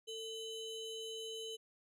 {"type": "ring-modulated tone", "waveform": "square", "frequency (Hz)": 1737, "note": "A6", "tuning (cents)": -23, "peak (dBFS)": -40, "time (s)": [0.07, 1.57], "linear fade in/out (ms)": 20, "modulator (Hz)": 1290, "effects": ["low-pass 11000 Hz 12 dB/octave"]}